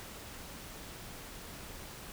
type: silence
effects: pink hiss -47 dBFS RMS until 2.12 s